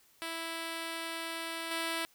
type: tone with level steps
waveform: 5% pulse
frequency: 329.6 Hz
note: E4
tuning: in tune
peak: -25 / -21 dBFS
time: 0.22-2.05 s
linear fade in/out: 0 ms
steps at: 1.71 s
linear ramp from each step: 2 ms
effects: white hiss -65 dBFS RMS until 2.14 s